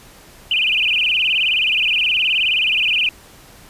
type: tone with vibrato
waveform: sine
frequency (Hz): 2728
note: F7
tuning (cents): -41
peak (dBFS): -14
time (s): 0.51-3.09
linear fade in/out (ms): 2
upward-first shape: sine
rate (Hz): 19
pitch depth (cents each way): 220
effects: pink hiss -44 dBFS RMS until 3.69 s + resampled to 32000 Hz